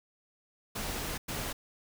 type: noise bursts at uneven times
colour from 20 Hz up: pink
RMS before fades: -36 dBFS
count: 2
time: 0.75-1.18 / 1.28-1.53 s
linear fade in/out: 10 ms
effects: none